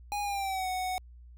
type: tone with pitch glide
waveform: square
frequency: 822 to 740.8 Hz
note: G#5 to F#5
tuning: -18 to +2 cents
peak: -31 dBFS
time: 0.12-0.98 s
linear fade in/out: 0 ms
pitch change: -180 cents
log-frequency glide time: 0.22-0.68 s
effects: added 60 Hz sine -48 dBFS peak until 1.37 s

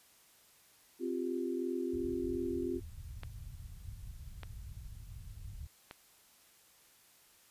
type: chord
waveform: sine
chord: C suspended fourth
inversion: none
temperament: equal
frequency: 261.6 / 349.2 / 392 Hz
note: C4 / F4 / G4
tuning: 0 / 0 / 0 cents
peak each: -38 / -36 / -40 dBFS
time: 0.99-2.81 s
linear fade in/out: 50 ms
type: low-pass noise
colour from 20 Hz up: white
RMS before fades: -47 dBFS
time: 1.93-5.67 s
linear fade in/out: 5 ms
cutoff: 100 Hz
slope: 24 dB/octave
type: clicks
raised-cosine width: 0.3 ms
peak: -29 dBFS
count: 3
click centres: 3.234 / 4.433 / 5.911 s
effects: white hiss -64 dBFS RMS until 7.5 s + resampled to 32000 Hz

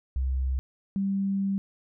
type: tone pair in turn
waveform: sine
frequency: 65.41 / 196.01 Hz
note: C2 / G3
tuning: 0 / 0 cents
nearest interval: octave + perfect fifth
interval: 1900 cents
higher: second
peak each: -24 dBFS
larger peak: neither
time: 0.16-0.59 / 0.96-1.58 s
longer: second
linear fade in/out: 0 ms
effects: none

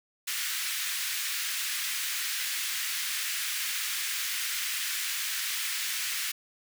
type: high-pass noise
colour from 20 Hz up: pink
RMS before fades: -32 dBFS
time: 0.27-6.32 s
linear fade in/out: 10 ms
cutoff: 1700 Hz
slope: 24 dB/octave
effects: none

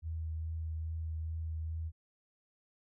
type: tone with vibrato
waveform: sine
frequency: 80.3 Hz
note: E2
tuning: 45 cents flat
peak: -35 dBFS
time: 0.02-1.92 s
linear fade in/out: 50 ms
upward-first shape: triangle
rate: 2.4 Hz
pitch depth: 18 cents each way
effects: none

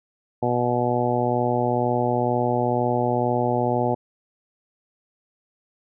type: harmonic tone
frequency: 122.1 Hz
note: B2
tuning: 19 cents flat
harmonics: 1 / 2 / 3 / 4 / 5 / 6 / 7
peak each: -27 / -27 / -27 / -27 / -27 / -27 / -27 dBFS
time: 0.42-3.95 s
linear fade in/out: 10 ms
effects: none

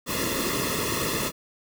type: noise with comb filter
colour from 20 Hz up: pink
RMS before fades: -27 dBFS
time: 0.06-1.32 s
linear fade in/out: 50 ms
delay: 1.3 ms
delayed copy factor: -0.95
effects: none

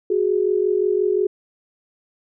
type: tone pair together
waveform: sine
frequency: 369.7 / 415.4 Hz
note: F#4 / G#4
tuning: -1 / 0 cents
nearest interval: major second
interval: 201 cents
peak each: -19 dBFS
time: 0.1-1.27 s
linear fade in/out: 5 ms
effects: none

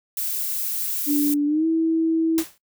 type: noise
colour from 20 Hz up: violet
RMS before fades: -26 dBFS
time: 0.17-1.34 s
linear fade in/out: 2 ms
type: tone with pitch glide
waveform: sine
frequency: 291.1 to 324.9 Hz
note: D4 to E4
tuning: -15 to -25 cents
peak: -17 dBFS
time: 1.06-2.44 s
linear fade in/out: 50 ms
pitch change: +190 cents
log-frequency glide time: 1.46-1.66 s
type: noise with exponential decay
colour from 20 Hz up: white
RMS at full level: -25 dBFS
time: 2.38-2.58 s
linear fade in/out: 1 ms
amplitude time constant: 43 ms
effects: noise-tail reverb RT60 0.1 s tail -20 dB re dry

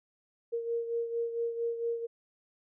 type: beating tone pair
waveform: sine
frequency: 465.1 / 469.5 Hz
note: A#4 / A#4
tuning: -4 / +12 cents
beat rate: 4.4 Hz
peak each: -31 / -38 dBFS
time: 0.52-2.07 s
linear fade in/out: 20 ms
effects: none

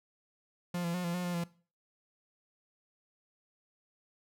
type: tone with pitch steps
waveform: 45% pulse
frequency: 175.9 / 170.4 / 179.5 / 171.7 / 179.2 / 176.2 / 171 Hz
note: F3 / F3 / F3 / F3 / F3 / F3 / F3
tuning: +13 / -42 / +48 / -29 / +45 / +16 / -36 cents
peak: -32 dBFS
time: 0.74-1.44 s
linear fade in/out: 5 ms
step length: 100 ms
effects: noise-tail reverb RT60 0.4 s tail -20 dB re dry

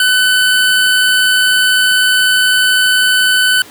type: tone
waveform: 25% pulse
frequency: 1506 Hz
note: F#6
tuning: 30 cents sharp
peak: -5 dBFS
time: 0-3.62 s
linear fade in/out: 2 ms
effects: pink hiss -36 dBFS RMS until 3.7 s + high-pass 150 Hz 12 dB/octave

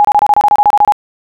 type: tone bursts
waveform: sine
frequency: 830.6 Hz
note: G#5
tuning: in tune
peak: -4 dBFS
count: 13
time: 0-0.922 s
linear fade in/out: 0 ms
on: 46 ms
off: 27 ms
effects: none

